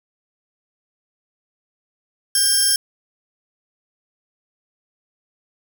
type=tone pair together; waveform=5% pulse; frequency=1600 / 5388 Hz; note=G6 / E8; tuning=+35 / +37 cents; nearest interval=octave + major sixth; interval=2102 cents; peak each=-10 dBFS; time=2.35-2.76 s; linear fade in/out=2 ms; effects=none